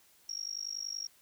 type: tone with amplitude modulation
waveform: sine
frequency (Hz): 5588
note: F8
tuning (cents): 0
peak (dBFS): -32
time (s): 0.29-1.07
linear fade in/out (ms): 5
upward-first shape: sine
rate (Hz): 50.6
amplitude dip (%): 100
effects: white hiss -64 dBFS RMS until 1.21 s